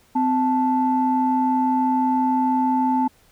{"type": "tone pair together", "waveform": "sine", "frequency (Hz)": [257.3, 877], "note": ["C4", "A5"], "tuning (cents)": [-29, -6], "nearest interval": "octave + major sixth", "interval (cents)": 2123, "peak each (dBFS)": -19, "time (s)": [0.15, 3.08], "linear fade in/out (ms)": 10, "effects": ["tanh soft clip ceiling -9 dBFS", "pink hiss -57 dBFS RMS until 3.31 s"]}